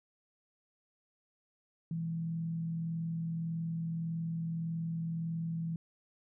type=tone with frequency modulation; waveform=sine; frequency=164.81 Hz; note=E3; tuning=in tune; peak=-33 dBFS; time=1.91-5.76 s; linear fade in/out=2 ms; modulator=41.7 Hz; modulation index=0.27; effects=none